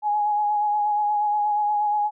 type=tone with vibrato; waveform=sine; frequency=835 Hz; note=G#5; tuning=9 cents sharp; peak=-19 dBFS; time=0.02-2.11 s; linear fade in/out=50 ms; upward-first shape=sine; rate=8.4 Hz; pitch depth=23 cents each way; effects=none